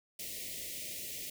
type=band-stop noise; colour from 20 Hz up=white; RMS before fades=-42 dBFS; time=0.19-1.3 s; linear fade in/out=5 ms; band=670 to 1900 Hz; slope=96 dB/octave; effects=none